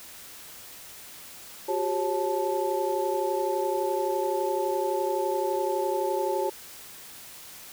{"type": "tone cluster", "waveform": "sine", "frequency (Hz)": [363.9, 395.7, 544, 874], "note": ["F#4", "G4", "C#5", "A5"], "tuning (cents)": [-29, 16, -33, -12], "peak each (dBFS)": -30, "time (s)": [1.68, 6.5], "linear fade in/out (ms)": 10, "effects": ["white hiss -45 dBFS RMS until 7.72 s"]}